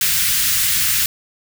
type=band-stop noise; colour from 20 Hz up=white; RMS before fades=-17 dBFS; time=0.01-1.06 s; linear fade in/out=2 ms; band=170 to 1500 Hz; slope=24 dB/octave; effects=none